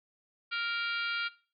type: harmonic tone with a mistuned harmonic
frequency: 466.2 Hz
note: A#4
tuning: in tune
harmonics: 3 / 4 / 5 / 6 / 7 / 8 / 9 / 10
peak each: -34 / -48 / -38 / -41 / -42 / -49 / -44 / -46 dBFS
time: 0.51-1.29 s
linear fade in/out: 20 ms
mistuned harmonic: 9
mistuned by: -41 cents
effects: noise-tail reverb RT60 0.4 s tail -19 dB re dry